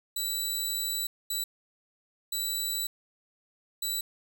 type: tone bursts at uneven times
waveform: 15% pulse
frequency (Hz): 3951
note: B7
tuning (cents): 0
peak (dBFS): -22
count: 4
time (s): 0.16-1.07 / 1.3-1.44 / 2.32-2.87 / 3.82-4.01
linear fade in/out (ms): 5
effects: none

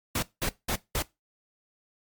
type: noise bursts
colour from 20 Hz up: pink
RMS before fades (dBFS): -28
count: 4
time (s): 0.15-1.024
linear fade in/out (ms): 5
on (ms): 76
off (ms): 190
effects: noise-tail reverb RT60 0.2 s tail -19 dB re dry + MP3 96 kbps

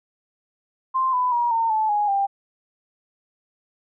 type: tone with pitch steps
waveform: sine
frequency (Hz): 1046.5 / 999.2 / 954.1 / 911 / 869.9 / 830.6 / 793.1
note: C6 / B5 / A#5 / A#5 / A5 / G#5 / G5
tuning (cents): 0 / +20 / +40 / -40 / -20 / 0 / +20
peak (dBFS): -18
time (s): 0.94-2.27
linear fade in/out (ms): 20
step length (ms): 190
effects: none

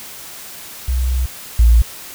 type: tone pair in turn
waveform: sine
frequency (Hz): 63.1 / 57.5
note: B1 / A#1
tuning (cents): +38 / -23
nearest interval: major second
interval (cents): 161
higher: first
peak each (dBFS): -14 / -6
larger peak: second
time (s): 0.88-1.26 / 1.59-1.82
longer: first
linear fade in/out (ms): 5
effects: white hiss -34 dBFS RMS until 2.14 s

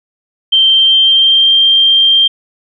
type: tone with pitch glide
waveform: sine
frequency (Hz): 3136 to 3174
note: G7 to G7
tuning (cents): 0 to +21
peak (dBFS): -5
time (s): 0.52-2.28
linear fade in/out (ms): 10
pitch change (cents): +21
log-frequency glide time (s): 0.67-1.54
effects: none

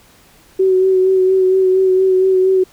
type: tone with vibrato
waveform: sine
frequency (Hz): 376.1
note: F#4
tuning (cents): +28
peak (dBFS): -9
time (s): 0.59-2.64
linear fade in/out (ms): 10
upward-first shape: sine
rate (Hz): 4.3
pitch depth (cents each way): 23
effects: pink hiss -48 dBFS RMS until 2.72 s

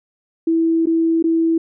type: tone with dropouts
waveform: sine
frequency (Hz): 328.2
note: E4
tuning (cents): -8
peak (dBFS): -13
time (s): 0.47-1.58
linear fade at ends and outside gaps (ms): 5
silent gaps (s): 0.858-0.869 / 1.226-1.24
effects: none

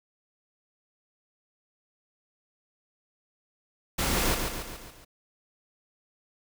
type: noise with echo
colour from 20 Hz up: pink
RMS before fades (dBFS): -27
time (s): 3.98-4.35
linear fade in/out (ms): 10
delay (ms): 140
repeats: 5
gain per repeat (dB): -5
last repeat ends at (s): 5.05
effects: none

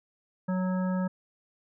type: harmonic tone with a mistuned harmonic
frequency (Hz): 185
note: F#3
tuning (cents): 0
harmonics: 1 / 3 / 5 / 7 / 9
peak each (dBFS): -26 / -36 / -40 / -43 / -45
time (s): 0.48-1.08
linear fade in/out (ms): 10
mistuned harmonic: 9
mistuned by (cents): -18
effects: none

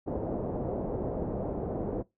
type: low-pass noise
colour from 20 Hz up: white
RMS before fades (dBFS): -33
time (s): 0.06-2.03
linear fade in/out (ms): 20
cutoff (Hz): 590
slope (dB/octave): 24
effects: noise-tail reverb RT60 0.2 s tail -22 dB re dry

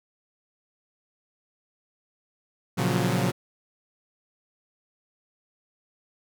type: chord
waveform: sawtooth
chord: Gb major seventh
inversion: first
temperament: equal with one note detuned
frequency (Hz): 117.22 / 138.59 / 174.61 / 185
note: Bb2 / Db3 / F3 / Gb3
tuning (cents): +10 / 0 / 0 / 0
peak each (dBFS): -24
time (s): 2.77-3.32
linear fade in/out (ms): 20
effects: none

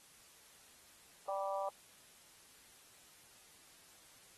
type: harmonic tone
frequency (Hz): 195.3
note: G3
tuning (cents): -6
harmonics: 3 / 4 / 5 / 6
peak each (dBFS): -39 / -41 / -43 / -45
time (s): 1.28-1.69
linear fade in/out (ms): 2
effects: white hiss -62 dBFS RMS until 4.37 s + AAC 32 kbps

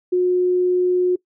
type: tone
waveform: sine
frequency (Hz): 361.7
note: F#4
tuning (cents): -39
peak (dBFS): -14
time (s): 0.12-1.16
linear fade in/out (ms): 10
effects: noise-tail reverb RT60 0.1 s tail -21 dB re dry

